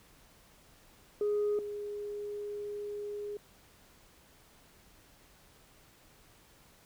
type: tone pair in turn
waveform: sine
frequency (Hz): 415.3 / 413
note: G#4 / G#4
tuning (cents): 0 / -10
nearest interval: unison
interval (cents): 10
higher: first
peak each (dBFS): -26 / -36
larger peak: first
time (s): 1.21-1.59 / 1.59-3.37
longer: second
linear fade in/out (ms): 2
effects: tanh soft clip ceiling -25 dBFS + pink hiss -61 dBFS RMS until 6.85 s